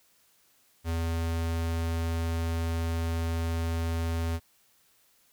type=tone; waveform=square; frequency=82.8 Hz; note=E2; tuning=8 cents sharp; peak=-28 dBFS; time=0.84-4.4 s; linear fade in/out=50 ms; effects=white hiss -65 dBFS RMS until 5.32 s